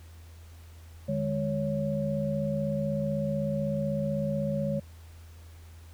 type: tone cluster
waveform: sine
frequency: 150.2 / 206.2 / 556 Hz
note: D3 / G#3 / C#5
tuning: +39 / -12 / +5 cents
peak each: -31 dBFS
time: 1.08-4.8 s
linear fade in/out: 10 ms
effects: added 82 Hz sine -46 dBFS peak until 5.93 s + pink hiss -58 dBFS RMS until 5.93 s